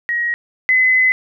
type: tone pair in turn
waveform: sine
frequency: 1894 / 2028 Hz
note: A#6 / B6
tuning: +27 / +45 cents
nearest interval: minor second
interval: 118 cents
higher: second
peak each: -16 / -10 dBFS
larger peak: second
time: 0.09-0.34 / 0.69-1.12 s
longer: second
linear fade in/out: 0 ms
effects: none